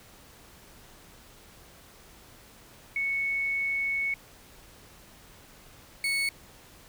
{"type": "tone pair in turn", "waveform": ["sine", "35% pulse"], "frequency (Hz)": [2212, 2212], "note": ["C#7", "C#7"], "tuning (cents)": [-4, -4], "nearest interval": "unison", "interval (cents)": 0, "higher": "neither", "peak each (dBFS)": [-26, -24], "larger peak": "second", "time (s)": [[2.96, 4.14], [6.04, 6.29]], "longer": "first", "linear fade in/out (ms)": 2, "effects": ["pink hiss -53 dBFS RMS until 6.88 s"]}